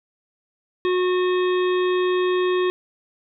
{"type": "harmonic tone with a mistuned harmonic", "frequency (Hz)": 364.2, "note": "F#4", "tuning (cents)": -27, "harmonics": [1, 3, 5, 7, 9, 10], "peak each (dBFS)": [-18, -28, -32, -35, -37, -38], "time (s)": [0.85, 2.7], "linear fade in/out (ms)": 0, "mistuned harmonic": 10, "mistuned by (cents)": 25, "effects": []}